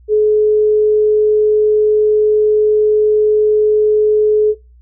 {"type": "tone", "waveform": "sine", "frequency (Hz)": 425.7, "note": "G#4", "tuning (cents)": 43, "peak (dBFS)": -8, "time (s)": [0.08, 4.55], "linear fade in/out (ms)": 50, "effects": ["noise-tail reverb RT60 0.3 s tail -23 dB re dry", "added 60 Hz sine -41 dBFS peak until 4.81 s"]}